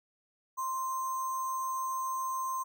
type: tone with sample-and-hold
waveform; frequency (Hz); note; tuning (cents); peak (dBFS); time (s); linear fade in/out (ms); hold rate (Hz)
sine; 1046.5; C6; 0; -31; 0.57-2.64; 20; 7350
effects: none

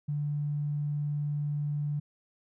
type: tone with tanh clipping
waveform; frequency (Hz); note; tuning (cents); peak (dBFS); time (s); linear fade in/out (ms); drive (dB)
triangle; 146.83; D3; 0; -28; 0.08-2; 10; 3
effects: none

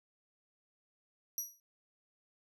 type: tone with exponential decay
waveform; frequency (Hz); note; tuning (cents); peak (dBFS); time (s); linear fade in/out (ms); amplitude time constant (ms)
25% pulse; 5800; F#8; -35; -27; 1.38-1.6; 1; 47
effects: none

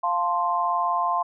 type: chord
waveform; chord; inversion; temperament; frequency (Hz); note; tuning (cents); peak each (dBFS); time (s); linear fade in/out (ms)
sine; F major; none; equal; 698.5 / 880 / 1046.5; F5 / A5 / C6; 0 / 0 / 0; -26 / -28 / -23; 0.03-1.23; 10
effects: none

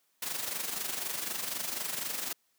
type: noise with amplitude modulation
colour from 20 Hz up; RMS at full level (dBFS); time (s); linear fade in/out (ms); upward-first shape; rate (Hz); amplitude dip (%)
white; -33; 0.22-2.33; 5; sine; 24; 60
effects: white hiss -73 dBFS RMS until 2.58 s + high-pass 150 Hz 12 dB/octave

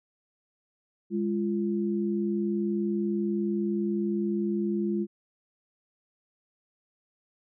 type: tone pair together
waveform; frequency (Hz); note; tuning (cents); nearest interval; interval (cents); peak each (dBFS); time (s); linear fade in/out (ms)
sine; 204.9 / 344.6; G#3 / F4; -23 / -23; major sixth; 900; -27 / -29; 1.1-5.07; 50
effects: none

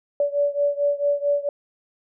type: beating tone pair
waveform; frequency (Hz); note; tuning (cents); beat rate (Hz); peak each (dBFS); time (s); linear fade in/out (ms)
sine; 573 / 577.5; D5 / D5; -43 / -29; 4.5; -21 / -23; 0.2-1.49; 2
effects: none

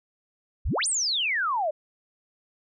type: exponential two-way sweep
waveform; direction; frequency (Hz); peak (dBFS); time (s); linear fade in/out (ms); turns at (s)
sine; up then down; 38.89 to 9397 to 577; -23; 0.65-1.71; 10; 0.87
effects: none

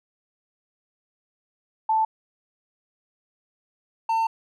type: tone pair in turn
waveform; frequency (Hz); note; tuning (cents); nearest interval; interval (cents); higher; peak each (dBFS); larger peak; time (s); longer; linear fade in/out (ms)
sine / triangle; 880 / 901.1; A5 / A5; 0 / +41; unison; 41; second; -18; neither; 1.89-2.05 / 4.09-4.27; second; 5
effects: none

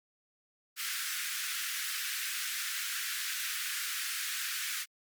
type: high-pass noise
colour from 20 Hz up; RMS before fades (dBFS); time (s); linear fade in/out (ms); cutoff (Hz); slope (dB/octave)
pink; -36; 0.76-4.86; 50; 1400; 48
effects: Opus 48 kbps

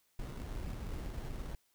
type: noise with sample-and-hold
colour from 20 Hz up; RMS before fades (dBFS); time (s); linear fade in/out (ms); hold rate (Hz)
brown; -41; 0.19-1.55; 2; 2450
effects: white hiss -74 dBFS RMS until 1.74 s

